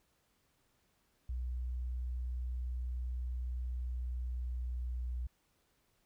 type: tone with pitch glide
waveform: sine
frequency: 61.74 to 61.24 Hz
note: B1 to B1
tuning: 0 to -14 cents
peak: -35 dBFS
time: 1.29-5.27 s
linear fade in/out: 5 ms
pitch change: -14 cents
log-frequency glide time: 3.66-5.15 s
effects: pink hiss -75 dBFS RMS until 6.05 s